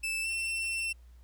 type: tone with pitch glide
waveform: 40% pulse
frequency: 2638 to 2697 Hz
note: E7 to E7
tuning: +1 to +39 cents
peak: -30 dBFS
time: 0.03-0.93 s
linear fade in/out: 10 ms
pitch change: +38 cents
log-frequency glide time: 0.22-0.27 s
effects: added 60 Hz sine -51 dBFS peak until 1.23 s + pink hiss -70 dBFS RMS until 1.23 s